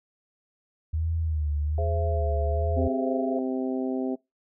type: tone with vibrato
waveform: sine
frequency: 77.78 Hz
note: D#2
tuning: in tune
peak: -24 dBFS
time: 0.93-2.88 s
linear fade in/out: 10 ms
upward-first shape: sine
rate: 1.2 Hz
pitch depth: 97 cents each way
type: chord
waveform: sine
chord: Ab augmented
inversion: none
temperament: equal with one note detuned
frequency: 415.3 / 523.3 / 673.9 Hz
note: Ab4 / C5 / E5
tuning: 0 / 0 / +38 cents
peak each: -34 / -35 / -30 dBFS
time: 1.78-3.39 s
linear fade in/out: 2 ms
type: harmonic tone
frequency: 130 Hz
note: C3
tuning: 11 cents flat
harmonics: 2 / 3 / 4 / 5 / 6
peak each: -27 / -32 / -38 / -37 / -42 dBFS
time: 2.76-4.16 s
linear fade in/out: 20 ms
effects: noise-tail reverb RT60 0.2 s tail -22 dB re dry